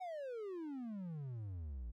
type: exponential sweep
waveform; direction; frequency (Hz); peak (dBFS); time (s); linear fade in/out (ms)
triangle; down; 762 to 54; -40; 0-1.92; 20
effects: none